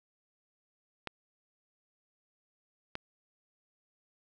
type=clicks; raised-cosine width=0.3 ms; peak=-20 dBFS; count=2; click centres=1.073 / 2.954 s; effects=none